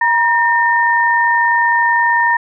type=tone pair together; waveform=sine; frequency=948 / 1818.8 Hz; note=A#5 / A#6; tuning=+29 / -43 cents; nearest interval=major seventh; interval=1128 cents; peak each=-13 dBFS; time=0.01-2.37 s; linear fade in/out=5 ms; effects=none